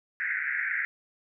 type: band-pass noise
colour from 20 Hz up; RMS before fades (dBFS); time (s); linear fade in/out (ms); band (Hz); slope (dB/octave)
pink; -30; 0.2-0.85; 0; 1500 to 2200; 96
effects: none